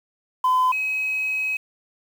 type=tone pair in turn; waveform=sine; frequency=1017 / 2546 Hz; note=C6 / D#7; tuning=-50 / +39 cents; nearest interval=octave + major third; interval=1589 cents; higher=second; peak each=-14 / -21 dBFS; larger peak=first; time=0.44-0.72 / 0.72-1.57 s; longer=second; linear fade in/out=5 ms; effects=tanh soft clip ceiling -14 dBFS + 7-bit